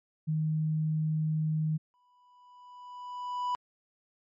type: tone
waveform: sine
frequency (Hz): 156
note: D#3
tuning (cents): +5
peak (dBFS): -26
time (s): 0.27-1.78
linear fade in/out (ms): 20
type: tone with exponential growth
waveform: triangle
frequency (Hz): 987.8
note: B5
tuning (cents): 0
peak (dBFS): -25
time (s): 1.94-3.55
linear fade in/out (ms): 0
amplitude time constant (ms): 350
effects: MP3 32 kbps